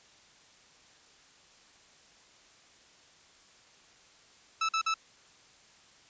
sawtooth tone bursts, 1312 Hz, E6, 9 cents flat, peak -23 dBFS, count 3, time 4.61-4.941 s, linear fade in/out 5 ms, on 79 ms, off 47 ms, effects white hiss -59 dBFS RMS until 6.09 s + resampled to 16000 Hz

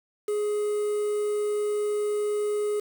triangle tone with quantisation, 417.8 Hz, G#4, 10 cents sharp, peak -22 dBFS, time 0.28-2.8 s, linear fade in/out 5 ms, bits 7, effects none

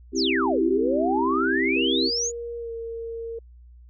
sine chord, C major, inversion none, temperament equal, 261.6 / 329.6 / 392 Hz, C4 / E4 / G4, 0 / 0 / 0 cents, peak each -26 dBFS, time 0.12-2.11 s, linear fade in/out 50 ms
sine exponential two-way sweep, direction down then up, 7040 to 319.4 to 7040 Hz, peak -23 dBFS, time 0.15-2.32 s, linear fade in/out 50 ms, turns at 0.63 s
sine tone with pitch glide, 470.6 to 459.1 Hz, A#4 to A#4, +16 to -26 cents, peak -30 dBFS, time 1.76-3.39 s, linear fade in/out 5 ms, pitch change -42 cents, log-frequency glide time 2.58-2.72 s
effects added 60 Hz sine -45 dBFS peak until 3.89 s

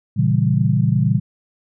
sine chord, A# diminished seventh, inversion none, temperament equal, 116.54 / 138.59 / 164.81 / 196 Hz, A#2 / C#3 / E3 / G3, 0 / 0 / 0 / 0 cents, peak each -18 / -18 / -20 / -21 dBFS, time 0.16-1.2 s, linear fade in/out 20 ms, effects none

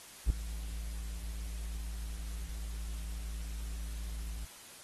triangle tone with ADSR envelope, 54.9 Hz, A1, 3 cents flat, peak -18 dBFS, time 0.26-4.45 s, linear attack 41 ms, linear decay 6 ms, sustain -17 dB, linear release 4 ms, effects white hiss -52 dBFS RMS until 4.83 s + AAC 32 kbps

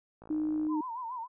click train, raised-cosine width 1 ms, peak -36 dBFS, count 26, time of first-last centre 0.22-0.668 s, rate 55.8 Hz
sine tone, 308.2 Hz, D#4, 16 cents flat, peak -28 dBFS, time 0.3-0.81 s, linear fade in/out 5 ms
sine tone with vibrato, 963 Hz, B5, 44 cents flat, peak -35 dBFS, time 0.68-1.28 s, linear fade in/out 50 ms, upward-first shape sine, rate 7.1 Hz, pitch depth 120 cents each way
effects none

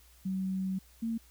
sine tone pair in turn, 189.4 / 227.6 Hz, F#3 / A#3, +41 / -41 cents, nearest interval minor third, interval 318 cents, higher second, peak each -30 / -30 dBFS, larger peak neither, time 0.25-0.79 / 1.02-1.18 s, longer first, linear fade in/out 10 ms, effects added 60 Hz sine -59 dBFS peak until 1.3 s + white hiss -62 dBFS RMS until 1.3 s

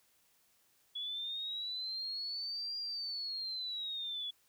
sine linear two-way sweep, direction up then down, 3380 to 4800 to 3380 Hz, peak -37 dBFS, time 0.95-4.31 s, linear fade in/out 10 ms, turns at 2.78 s, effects white hiss -71 dBFS RMS until 4.48 s

